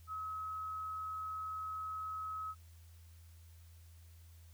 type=tone; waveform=sine; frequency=1281 Hz; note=E6; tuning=50 cents flat; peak=-39 dBFS; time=0.07-2.55 s; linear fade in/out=50 ms; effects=added 83 Hz sine -55 dBFS peak until 4.53 s + white hiss -68 dBFS RMS until 4.53 s